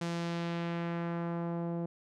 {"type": "tone with low-pass filter sweep", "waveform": "sawtooth", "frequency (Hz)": 170, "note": "F3", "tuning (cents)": -46, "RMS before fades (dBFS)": -35, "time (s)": [0.01, 1.86], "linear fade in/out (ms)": 5, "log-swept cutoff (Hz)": [7100, 600], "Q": 0.99, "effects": []}